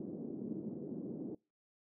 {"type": "band-pass noise", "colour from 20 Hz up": "pink", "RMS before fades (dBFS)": -43, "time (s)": [0, 1.35], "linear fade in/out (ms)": 5, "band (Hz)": [190, 380], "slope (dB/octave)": 24, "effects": ["noise-tail reverb RT60 0.3 s tail -26 dB re dry"]}